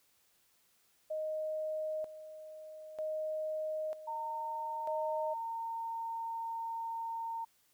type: tone with tremolo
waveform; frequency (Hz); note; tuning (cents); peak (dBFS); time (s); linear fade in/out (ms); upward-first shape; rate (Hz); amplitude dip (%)
sine; 622.3; D#5; 0; -34; 1.1-5.34; 10; square; 0.53; 75
type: tone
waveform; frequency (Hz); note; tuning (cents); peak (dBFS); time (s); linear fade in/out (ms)
sine; 914; A#5; -34; -36; 4.07-7.45; 10
effects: white hiss -71 dBFS RMS until 7.73 s